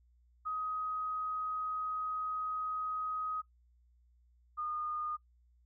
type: tone pair in turn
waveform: sine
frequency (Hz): 1258 / 1223.6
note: D#6 / D#6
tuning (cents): +19 / -29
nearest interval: unison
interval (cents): 48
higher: first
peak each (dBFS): -34 / -35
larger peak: first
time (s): 0.45-3.42 / 4.57-5.17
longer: first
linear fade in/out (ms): 20
effects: noise-tail reverb RT60 0.1 s tail -17 dB re dry + added 60 Hz sine -64 dBFS peak until 5.65 s